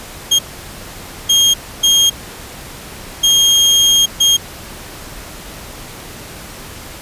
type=tone bursts at uneven times; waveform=30% pulse; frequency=3235 Hz; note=G#7; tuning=46 cents flat; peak=-5 dBFS; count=5; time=0.31-0.39 / 1.29-1.54 / 1.83-2.1 / 3.23-4.06 / 4.2-4.37 s; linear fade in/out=10 ms; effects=pink hiss -32 dBFS RMS until 7.01 s + resampled to 32000 Hz